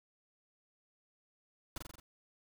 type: noise with echo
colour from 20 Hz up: pink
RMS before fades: -41 dBFS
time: 1.76-1.78 s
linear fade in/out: 2 ms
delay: 44 ms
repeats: 5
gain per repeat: -3 dB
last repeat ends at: 2 s
effects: none